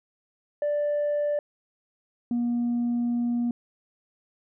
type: tone pair in turn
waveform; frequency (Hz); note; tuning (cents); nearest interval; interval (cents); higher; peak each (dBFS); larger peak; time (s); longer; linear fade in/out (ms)
sine; 587.3 / 239.1; D5 / A#3; 0 / +44; octave + major third; 1556; first; -21; neither; 0.62-1.39 / 2.31-3.51; second; 2
effects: tanh soft clip ceiling -21 dBFS